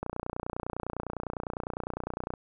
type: click train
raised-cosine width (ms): 1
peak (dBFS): -19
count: 70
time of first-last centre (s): 0.03-2.338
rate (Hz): 29.9
effects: none